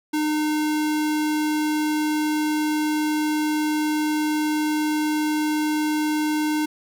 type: tone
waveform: square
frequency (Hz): 304.7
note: D#4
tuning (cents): -36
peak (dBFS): -21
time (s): 0.13-6.66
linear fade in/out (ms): 10
effects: none